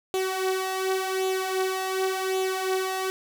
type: tone with flanger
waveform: sawtooth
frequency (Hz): 377.9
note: F#4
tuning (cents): +37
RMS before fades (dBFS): -27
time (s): 0.14-3.1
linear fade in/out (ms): 0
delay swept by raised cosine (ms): 0.28 to 3.78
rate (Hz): 0.89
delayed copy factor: +0.6
effects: none